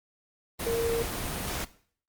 sine tone in noise, 462.4 Hz, A#4, 14 cents flat, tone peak -25 dBFS, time 0.66-1.03 s, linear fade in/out 10 ms, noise pink, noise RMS -33 dBFS, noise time 0.59-1.65 s, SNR +5 dB, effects noise-tail reverb RT60 0.5 s tail -17 dB re dry + Opus 24 kbps

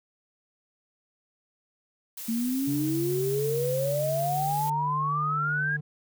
blue noise, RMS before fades -38 dBFS, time 2.17-4.7 s, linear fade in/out 5 ms
sine exponential sweep, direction up, 222.8 to 1661.2 Hz, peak -25 dBFS, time 2.28-5.77 s, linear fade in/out 10 ms
triangle tone with pitch glide, 138.7 to 149.52 Hz, C#3 to D3, +1 to +31 cents, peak -29 dBFS, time 2.67-5.81 s, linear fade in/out 10 ms, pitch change +130 cents, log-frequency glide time 3.74-4.85 s
effects none

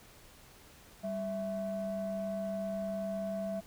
sine tone pair together, 196.01 / 659.3 Hz, G3 / E5, 0 / 0 cents, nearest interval octave + major sixth, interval 2100 cents, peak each -36 / -34 dBFS, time 1.03-3.61 s, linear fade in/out 20 ms, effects tanh soft clip ceiling -29 dBFS + pink hiss -57 dBFS RMS until 3.66 s

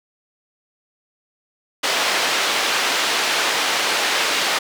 white band-pass noise, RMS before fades -20 dBFS, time 1.83-4.59 s, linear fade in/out 10 ms, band 390 to 3800 Hz, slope 12 dB/octave, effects none

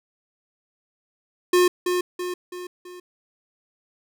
square tone with echo, 359 Hz, F4, 48 cents sharp, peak -15 dBFS, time 1.53-1.68 s, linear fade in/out 5 ms, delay 330 ms, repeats 4, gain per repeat -6 dB, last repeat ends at 3 s, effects none

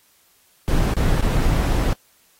brown noise with dropouts, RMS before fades -18 dBFS, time 0.68-1.93 s, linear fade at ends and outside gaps 0 ms, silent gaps 0.938-0.967 / 1.21-1.225 s, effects white hiss -58 dBFS RMS until 2.39 s + AAC 48 kbps

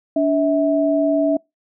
sine tone pair together, 288.8 / 648.3 Hz, D4 / E5, -29 / -29 cents, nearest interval octave + major second, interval 1400 cents, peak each -17 dBFS, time 0.16-1.37 s, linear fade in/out 5 ms, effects noise-tail reverb RT60 0.2 s tail -26 dB re dry

